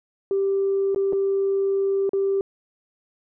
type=tone with dropouts; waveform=sine; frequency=392 Hz; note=G4; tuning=in tune; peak=-18 dBFS; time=0.31-2.41 s; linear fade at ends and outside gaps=1 ms; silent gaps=0.947-0.96 / 1.125-1.131 / 2.093-2.133 s; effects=tanh soft clip ceiling -14 dBFS